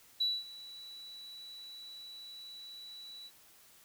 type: tone with ADSR envelope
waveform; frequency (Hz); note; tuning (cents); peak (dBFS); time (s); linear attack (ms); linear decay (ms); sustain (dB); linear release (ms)
sine; 3939; B7; -5; -26; 0.2-3.31; 12; 220; -20; 49
effects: tanh soft clip ceiling -23 dBFS + white hiss -61 dBFS RMS until 3.84 s